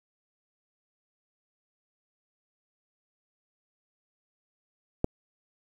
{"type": "click", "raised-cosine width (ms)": 2, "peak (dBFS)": -10, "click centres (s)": 5.044, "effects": ["8-bit"]}